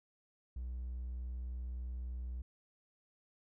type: tone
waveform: triangle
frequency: 61.74 Hz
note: B1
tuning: in tune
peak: -36 dBFS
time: 0.56-2.42 s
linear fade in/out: 5 ms
effects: tanh soft clip ceiling -33 dBFS